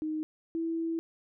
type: tone pair in turn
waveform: sine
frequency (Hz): 310.6 / 329.1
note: D#4 / E4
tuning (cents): -3 / -3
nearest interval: minor second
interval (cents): 100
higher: second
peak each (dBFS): -30 / -29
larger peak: second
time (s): 0.02-0.23 / 0.55-0.99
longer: second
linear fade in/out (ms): 0
effects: none